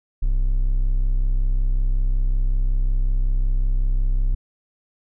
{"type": "tone", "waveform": "triangle", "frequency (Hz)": 32.7, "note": "C1", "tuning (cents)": 0, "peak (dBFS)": -14, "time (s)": [0.22, 4.35], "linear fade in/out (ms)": 10, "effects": []}